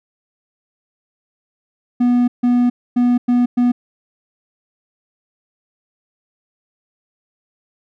triangle tone bursts at uneven times, 244.3 Hz, B3, 19 cents flat, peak -9 dBFS, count 5, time 2-2.28 / 2.43-2.7 / 2.96-3.18 / 3.28-3.46 / 3.57-3.72 s, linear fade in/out 10 ms, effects none

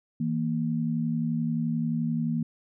sine tone pair together, 161.7 / 233.2 Hz, E3 / A#3, -33 / +1 cents, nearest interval tritone, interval 634 cents, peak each -28 / -27 dBFS, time 0.2-2.43 s, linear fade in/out 5 ms, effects none

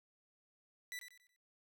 sawtooth tone with echo, 1975.5 Hz, B6, in tune, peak -39 dBFS, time 0.92-0.99 s, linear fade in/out 0 ms, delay 93 ms, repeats 4, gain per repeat -9 dB, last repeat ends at 1.362 s, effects none

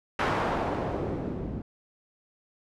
white noise with low-pass filter sweep, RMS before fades -30 dBFS, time 0.19-1.62 s, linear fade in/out 2 ms, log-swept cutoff 1400 to 220 Hz, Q 0.99, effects none

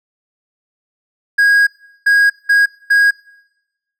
triangle tone bursts at uneven times, 1641 Hz, G#6, 21 cents flat, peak -6 dBFS, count 4, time 1.38-1.67 / 2.06-2.3 / 2.49-2.66 / 2.9-3.11 s, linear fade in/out 10 ms, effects noise-tail reverb RT60 1.0 s tail -24 dB re dry

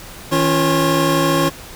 square tone cluster, 159.7 / 277.7 / 344.2 / 547 / 1085 Hz, D#3 / C#4 / F4 / C#5 / C#6, +45 / +3 / -25 / -23 / -37 cents, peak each -21 dBFS, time 0.31-1.5 s, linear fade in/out 20 ms, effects pink hiss -36 dBFS RMS until 1.75 s

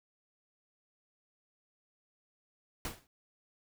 pink noise with exponential decay, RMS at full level -35 dBFS, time 2.85-3.07 s, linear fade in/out 1 ms, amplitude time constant 47 ms, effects none

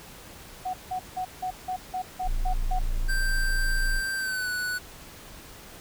sine tone bursts, 740 Hz, F#5, in tune, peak -27 dBFS, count 9, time 0.65-2.793 s, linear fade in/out 10 ms, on 87 ms, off 170 ms
triangle tone, 28.39 Hz, A#0, 45 cents flat, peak -21 dBFS, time 2.23-4.02 s, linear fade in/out 50 ms
square tone with pitch glide, 1568 to 1480.9 Hz, G6 to F#6, 0 to +1 cents, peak -28 dBFS, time 3.08-4.79 s, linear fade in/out 20 ms, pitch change -99 cents, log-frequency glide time 4.17-4.5 s
effects pink hiss -46 dBFS RMS until 5.8 s

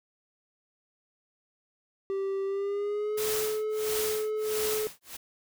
triangle tone with pitch glide, 390 to 430.2 Hz, G4 to A4, -9 to -39 cents, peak -26 dBFS, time 2.1-4.87 s, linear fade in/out 0 ms, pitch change +170 cents, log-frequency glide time 2.45-3.24 s
white noise with tremolo, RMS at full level -32 dBFS, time 3.17-5.17 s, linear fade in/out 10 ms, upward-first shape sine, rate 1.5 Hz, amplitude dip 100%
effects none

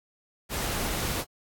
pink noise, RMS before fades -30 dBFS, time 0.49-1.25 s, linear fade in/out 50 ms, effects AAC 64 kbps

